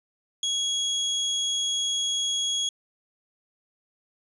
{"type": "tone", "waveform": "30% pulse", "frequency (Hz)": 3321, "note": "G#7", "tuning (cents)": -1, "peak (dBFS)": -21, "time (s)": [0.43, 2.69], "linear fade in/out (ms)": 2, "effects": ["resampled to 24000 Hz", "10-bit"]}